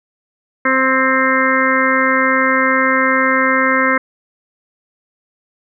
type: harmonic tone with a mistuned harmonic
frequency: 262.4 Hz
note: C4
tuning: 5 cents sharp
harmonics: 1 / 2 / 4 / 5 / 6 / 7 / 8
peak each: -19 / -19 / -19 / -19 / -19 / -19 / -19 dBFS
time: 0.65-3.98 s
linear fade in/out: 5 ms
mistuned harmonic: 6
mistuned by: +16 cents
effects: none